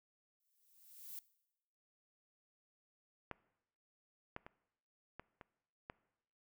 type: noise with exponential growth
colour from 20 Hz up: violet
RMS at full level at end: -46 dBFS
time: 0.4-1.19 s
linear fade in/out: 2 ms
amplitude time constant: 170 ms
type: clicks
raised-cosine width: 0.5 ms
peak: -27 / -28 / -35 / -32 / -37 / -30 dBFS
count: 6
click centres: 3.313 / 4.364 / 4.465 / 5.196 / 5.412 / 5.899 s
effects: noise-tail reverb RT60 0.9 s tail -21 dB re dry